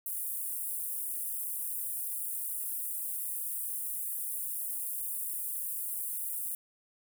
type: high-pass noise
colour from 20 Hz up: pink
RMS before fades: -36 dBFS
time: 0.06-6.55 s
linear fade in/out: 2 ms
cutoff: 9300 Hz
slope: 48 dB/octave
effects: none